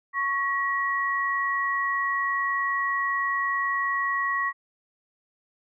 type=tone pair together; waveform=sine; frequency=1108.7 / 1909.6 Hz; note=C#6 / A#6; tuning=0 / +41 cents; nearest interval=major sixth; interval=941 cents; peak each=-26 dBFS; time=0.13-4.53 s; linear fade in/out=50 ms; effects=none